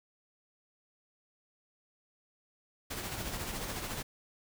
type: noise with tremolo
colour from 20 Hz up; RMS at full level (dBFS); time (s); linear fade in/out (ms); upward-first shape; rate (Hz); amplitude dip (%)
pink; -37; 2.9-4.03; 10; sine; 14; 40
effects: none